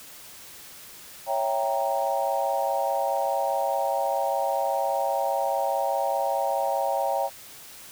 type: chord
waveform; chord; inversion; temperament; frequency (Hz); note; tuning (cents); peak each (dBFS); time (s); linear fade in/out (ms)
sine; C# diminished seventh; none; equal; 554.4 / 659.3 / 784 / 932.3; C#5 / E5 / G5 / Bb5; 0 / 0 / 0 / 0; -28 / -29 / -27 / -30; 1.26-7.3; 50
effects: white hiss -45 dBFS RMS until 7.91 s